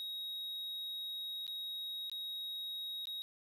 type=tone with dropouts; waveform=triangle; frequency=3787 Hz; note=A#7; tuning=27 cents sharp; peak=-38 dBFS; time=0-3.22 s; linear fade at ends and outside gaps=0 ms; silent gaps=1.467-1.478 / 2.098-2.116 / 3.055-3.071 s; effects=none